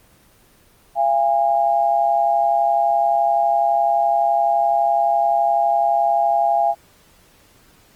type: tone pair together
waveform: sine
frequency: 683.2 / 815 Hz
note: F5 / G#5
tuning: -38 / -33 cents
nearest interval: minor third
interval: 305 cents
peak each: -17 dBFS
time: 0.95-6.75 s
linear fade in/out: 50 ms
effects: pink hiss -53 dBFS RMS until 7.95 s + Opus 24 kbps